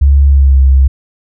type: tone with pitch glide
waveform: sine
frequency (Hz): 69.8 to 66.84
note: C#2 to C2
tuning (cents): +13 to +38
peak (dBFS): -3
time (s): 0.01-0.88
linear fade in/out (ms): 10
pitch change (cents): -75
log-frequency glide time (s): 0.29-0.59
effects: none